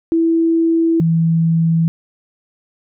sine tone pair in turn, 329.6 / 164.37 Hz, E4 / E3, 0 / -5 cents, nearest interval octave, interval 1205 cents, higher first, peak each -11 dBFS, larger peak neither, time 0.12-1 / 1-1.88 s, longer neither, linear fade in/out 0 ms, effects none

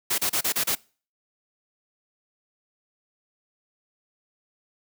white noise bursts, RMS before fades -24 dBFS, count 6, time 0.1-0.753 s, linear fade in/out 10 ms, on 83 ms, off 31 ms, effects noise-tail reverb RT60 0.4 s tail -24 dB re dry + high-pass 100 Hz 12 dB/octave

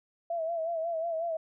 sine tone with vibrato, 662 Hz, E5, 7 cents sharp, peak -29 dBFS, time 0.3-1.37 s, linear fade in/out 5 ms, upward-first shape sine, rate 5.5 Hz, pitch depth 64 cents each way, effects none

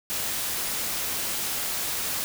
white noise, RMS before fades -29 dBFS, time 0.1-2.24 s, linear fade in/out 0 ms, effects none

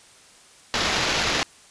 white noise with sample-and-hold, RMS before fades -23 dBFS, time 0.74-1.43 s, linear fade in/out 0 ms, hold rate 8820 Hz, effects white hiss -51 dBFS RMS until 1.7 s + resampled to 22050 Hz

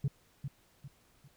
sine tone with echo, 138.59 Hz, C#3, in tune, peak -25 dBFS, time 0.04-0.08 s, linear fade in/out 5 ms, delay 400 ms, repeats 3, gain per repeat -9 dB, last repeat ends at 1.28 s, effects tanh soft clip ceiling -26 dBFS + pink hiss -67 dBFS RMS until 1.36 s

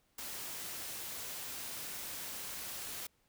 white noise, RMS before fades -43 dBFS, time 0.18-3.07 s, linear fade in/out 5 ms, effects pink hiss -74 dBFS RMS until 3.28 s

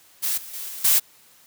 blue noise with level steps, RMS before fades -24 / -39 / -33 / -35 / -17 dBFS, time 0.22-1 s, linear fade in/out 20 ms, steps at 0.37 / 0.53 / 0.68 / 0.84 s, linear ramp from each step 10 ms, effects white hiss -54 dBFS RMS until 1.46 s + high-pass 80 Hz 12 dB/octave

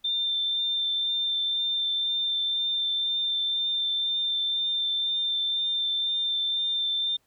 sine tone with vibrato, 3578 Hz, A7, 28 cents sharp, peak -24 dBFS, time 0.04-7.17 s, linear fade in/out 10 ms, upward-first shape sine, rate 2 Hz, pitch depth 12 cents each way, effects pink hiss -69 dBFS RMS until 7.26 s

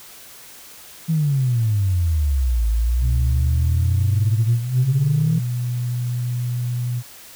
sine exponential two-way sweep, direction down then up, 166.1 to 54 to 166.1 Hz, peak -15 dBFS, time 1.08-5.4 s, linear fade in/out 20 ms, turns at 2.69 s
sine tone, 122.1 Hz, B2, 19 cents flat, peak -20 dBFS, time 3-7.03 s, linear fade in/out 50 ms
effects tanh soft clip ceiling -9 dBFS + white hiss -42 dBFS RMS until 7.35 s

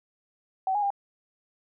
sine tone with pitch steps, 761 / 828 / 801 Hz, F#5 / G#5 / G5, +48 / -5 / +37 cents, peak -23 dBFS, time 0.67-0.904 s, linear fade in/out 2 ms, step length 78 ms, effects none

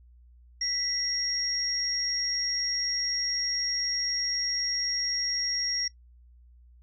sine tone pair together, 1975.5 / 5588 Hz, B6 / F8, 0 / 0 cents, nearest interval octave + tritone, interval 1800 cents, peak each -37 / -27 dBFS, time 0.61-5.88 s, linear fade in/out 5 ms, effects noise-tail reverb RT60 0.1 s tail -20 dB re dry + added 60 Hz sine -52 dBFS peak until 6.82 s

